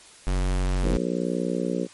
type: tone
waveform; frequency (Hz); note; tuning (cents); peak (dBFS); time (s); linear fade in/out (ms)
square; 46.25; F#1; 0; -22; 0.27-0.97; 0
type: harmonic tone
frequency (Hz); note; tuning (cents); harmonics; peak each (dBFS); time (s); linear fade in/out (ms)
60.3; B1; -41; 3 / 4 / 5 / 6 / 7 / 8 / 9; -29 / -30 / -31 / -32 / -32 / -33 / -34; 0.82-1.88; 50
effects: white hiss -49 dBFS RMS until 1.93 s + MP3 48 kbps